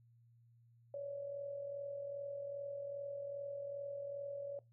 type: tone with amplitude modulation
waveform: sine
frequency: 565 Hz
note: C#5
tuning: 33 cents sharp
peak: -39 dBFS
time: 0.94-4.59 s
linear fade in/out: 2 ms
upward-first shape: sine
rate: 42.5 Hz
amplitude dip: 45%
effects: noise-tail reverb RT60 0.2 s tail -20 dB re dry + added 117 Hz sine -64 dBFS peak until 4.72 s